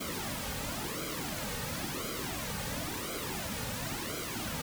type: noise with flanger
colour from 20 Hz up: pink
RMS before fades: -37 dBFS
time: 0-4.62 s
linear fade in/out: 10 ms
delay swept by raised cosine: 1.1 to 3 ms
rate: 0.96 Hz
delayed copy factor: -0.75
effects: none